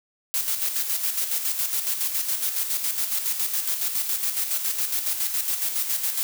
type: noise with tremolo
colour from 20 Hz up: blue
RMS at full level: -24 dBFS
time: 0.34-6.23 s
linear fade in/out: 0 ms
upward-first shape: square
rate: 7.2 Hz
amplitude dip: 50%
effects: none